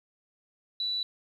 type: tone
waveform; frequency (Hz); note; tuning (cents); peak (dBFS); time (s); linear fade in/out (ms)
sine; 3954; B7; +1; -28; 0.8-1.03; 2
effects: 10-bit